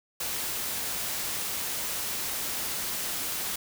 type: noise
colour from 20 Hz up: white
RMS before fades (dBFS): -32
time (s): 0.2-3.56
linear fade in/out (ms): 5
effects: none